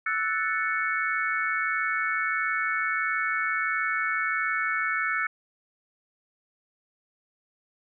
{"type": "chord", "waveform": "sine", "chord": "F# minor seventh", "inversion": "third", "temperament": "equal", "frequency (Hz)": [1318.5, 1480, 1760, 2217], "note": ["E6", "F#6", "A6", "C#7"], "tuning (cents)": [0, 0, 0, 0], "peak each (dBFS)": -30, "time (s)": [0.06, 5.27], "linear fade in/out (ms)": 5, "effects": []}